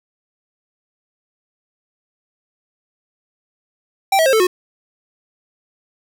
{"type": "tone with pitch steps", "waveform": "square", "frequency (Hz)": [780, 644.6, 532.8, 440.3, 363.9], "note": ["G5", "E5", "C5", "A4", "F#4"], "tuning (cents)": [-9, -39, 31, 1, -29], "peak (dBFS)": -12, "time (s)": [4.12, 4.47], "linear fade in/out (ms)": 5, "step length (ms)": 70, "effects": []}